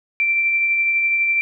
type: tone with tremolo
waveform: sine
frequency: 2349 Hz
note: D7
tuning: in tune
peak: -14 dBFS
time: 0.2-1.41 s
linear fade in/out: 0 ms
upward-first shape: triangle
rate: 12 Hz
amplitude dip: 30%
effects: none